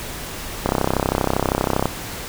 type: click train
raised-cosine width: 1 ms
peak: -3 dBFS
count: 40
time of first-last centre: 0.66-1.856 s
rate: 32.6 Hz
effects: pink hiss -31 dBFS RMS until 2.28 s